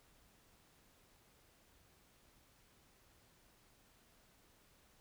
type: silence
effects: pink hiss -69 dBFS RMS until 5 s